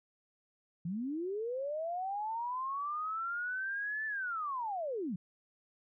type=linear two-way sweep; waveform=sine; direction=up then down; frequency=159.1 to 1765 to 159.1 Hz; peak=-34 dBFS; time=0.85-5.16 s; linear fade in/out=5 ms; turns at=4.06 s; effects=none